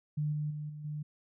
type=tone with level steps; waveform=sine; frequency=150 Hz; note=D3; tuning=37 cents sharp; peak=-29 / -31 / -36 / -41 / -35 dBFS; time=0.17-1.03 s; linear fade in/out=10 ms; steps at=0.32 / 0.5 / 0.69 / 0.84 s; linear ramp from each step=10 ms; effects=none